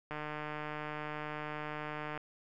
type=click train; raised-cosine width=0.5 ms; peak=-25 dBFS; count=313; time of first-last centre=0.11-2.176 s; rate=151 Hz; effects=none